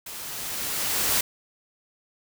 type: noise with level ramp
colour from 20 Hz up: white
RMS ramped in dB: -38 to -22 dBFS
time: 0.06-1.21 s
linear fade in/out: 5 ms
effects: none